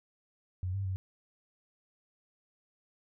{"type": "tone with pitch steps", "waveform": "sine", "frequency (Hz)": [91.6, 98.1, 94.3], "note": ["F#2", "G2", "F#2"], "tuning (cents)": [-17, 2, 33], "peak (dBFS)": -31, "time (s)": [0.63, 0.96], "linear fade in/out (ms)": 0, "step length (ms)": 110, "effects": []}